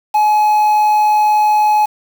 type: tone with quantisation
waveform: triangle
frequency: 847 Hz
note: G#5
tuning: 34 cents sharp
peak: -7 dBFS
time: 0.14-1.86 s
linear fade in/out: 10 ms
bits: 5
effects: none